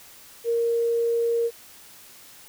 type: tone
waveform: sine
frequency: 466.2 Hz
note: A#4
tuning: in tune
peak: -20 dBFS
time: 0.44-1.51 s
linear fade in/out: 50 ms
effects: white hiss -48 dBFS RMS until 2.48 s